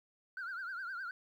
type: tone with vibrato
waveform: sine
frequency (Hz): 1473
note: F#6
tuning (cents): -8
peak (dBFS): -37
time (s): 0.37-1.11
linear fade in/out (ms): 2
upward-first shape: triangle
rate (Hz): 9.7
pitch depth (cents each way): 160
effects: tanh soft clip ceiling -37 dBFS + 12-bit